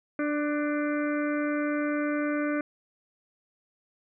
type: harmonic tone with a mistuned harmonic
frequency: 295.1 Hz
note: D4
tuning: 8 cents sharp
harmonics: 1 / 2 / 4 / 5 / 6 / 7 / 8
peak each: -27 / -32 / -38 / -36 / -44 / -41 / -45 dBFS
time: 0.19-2.61 s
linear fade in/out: 2 ms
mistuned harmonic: 5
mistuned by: +20 cents
effects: none